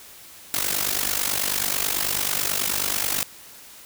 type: noise with amplitude modulation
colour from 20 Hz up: white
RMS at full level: -21 dBFS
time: 0.54-3.23 s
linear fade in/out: 0 ms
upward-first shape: sine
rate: 49.2 Hz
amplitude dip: 80%
effects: white hiss -45 dBFS RMS until 3.85 s